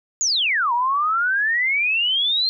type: exponential two-way sweep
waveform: sine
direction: down then up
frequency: 7040 to 932.3 to 4230 Hz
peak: -17 dBFS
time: 0.21-2.49 s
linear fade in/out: 0 ms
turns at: 0.73 s
effects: none